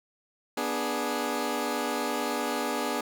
15% pulse chord, G# diminished, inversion first, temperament equal with one note detuned, 244.5 / 293.7 / 415.3 Hz, B3 / D4 / G#4, -17 / 0 / 0 cents, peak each -26 dBFS, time 0.57-3.01 s, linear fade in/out 5 ms, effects none

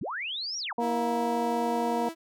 sine linear two-way sweep, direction up then down, 88.9 to 5810 to 654 Hz, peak -31 dBFS, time 0.01-0.73 s, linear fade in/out 5 ms, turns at 0.58 s
harmonic tone, 236 Hz, A#3, 22 cents sharp, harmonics 1 / 2 / 3 / 4, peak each -31 / -31 / -31 / -31 dBFS, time 0.78-2.09 s, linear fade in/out 5 ms
sawtooth tone, 328.6 Hz, E4, 5 cents flat, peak -31 dBFS, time 0.79-2.15 s, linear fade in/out 50 ms
effects none

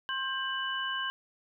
sine tone cluster, 1063 / 1585 / 2976 Hz, C6 / G6 / F#7, +27 / +19 / +9 cents, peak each -36 / -34 / -35 dBFS, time 0.09-1.1 s, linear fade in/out 0 ms, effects none

